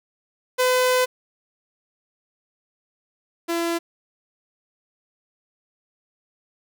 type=tone pair in turn; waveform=sawtooth; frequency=506 / 337.7 Hz; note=B4 / E4; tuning=+42 / +42 cents; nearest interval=perfect fifth; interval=700 cents; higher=first; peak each=-13 / -18 dBFS; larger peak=first; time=0.58-1.06 / 3.48-3.79 s; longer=first; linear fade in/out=20 ms; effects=none